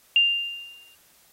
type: tone with exponential decay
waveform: sine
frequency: 2794 Hz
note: F7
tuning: in tune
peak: -13 dBFS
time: 0.16-0.95 s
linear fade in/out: 1 ms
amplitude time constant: 170 ms
effects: white hiss -58 dBFS RMS until 1.32 s + AAC 48 kbps